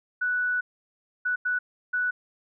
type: tone bursts at uneven times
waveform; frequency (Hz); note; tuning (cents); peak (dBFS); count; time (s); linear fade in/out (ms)
sine; 1480; F#6; 0; -23; 4; 0.21-0.61 / 1.25-1.36 / 1.45-1.59 / 1.93-2.11; 10
effects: none